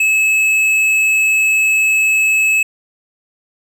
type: tone with tanh clipping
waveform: sine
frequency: 2592 Hz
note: E7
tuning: 30 cents flat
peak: -12 dBFS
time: 0-2.63 s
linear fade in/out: 5 ms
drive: 10 dB
effects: none